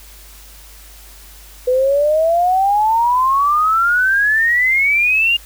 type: exponential sweep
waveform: sine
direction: up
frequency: 495.1 to 2839 Hz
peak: -11 dBFS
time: 1.67-5.37 s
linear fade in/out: 10 ms
effects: added 50 Hz sine -40 dBFS peak until 5.45 s + white hiss -42 dBFS RMS until 5.45 s